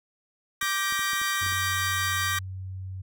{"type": "chord", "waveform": "sawtooth", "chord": "G minor", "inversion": "second", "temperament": "equal with one note detuned", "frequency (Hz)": [1174.7, 1568, 1895.1], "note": ["D6", "G6", "Bb6"], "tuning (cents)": [0, 0, 28], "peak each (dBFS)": -26, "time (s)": [0.61, 2.39], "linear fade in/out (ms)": 5}
{"type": "clicks", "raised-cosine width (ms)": 3, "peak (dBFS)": -33, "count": 8, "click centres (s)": [0.628, 0.924, 0.993, 1.133, 1.216, 1.43, 1.464, 1.524]}
{"type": "tone", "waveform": "sine", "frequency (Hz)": 94.1, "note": "F#2", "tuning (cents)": 30, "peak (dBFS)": -33, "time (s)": [1.41, 3.02], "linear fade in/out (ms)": 10}
{"effects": []}